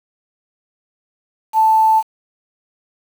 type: tone with quantisation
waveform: sine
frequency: 880 Hz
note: A5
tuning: in tune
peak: -9 dBFS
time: 1.53-2.03 s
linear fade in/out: 50 ms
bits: 6
effects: none